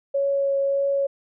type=tone with vibrato; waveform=sine; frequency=554.4 Hz; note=C#5; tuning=in tune; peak=-19 dBFS; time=0.14-1.07 s; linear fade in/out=10 ms; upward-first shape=triangle; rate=1.7 Hz; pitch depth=10 cents each way; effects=none